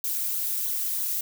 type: noise with flanger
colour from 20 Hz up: violet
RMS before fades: -28 dBFS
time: 0.04-1.21 s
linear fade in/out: 2 ms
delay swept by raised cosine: 0.38 to 3.48 ms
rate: 3.1 Hz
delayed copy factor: -0.75
effects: none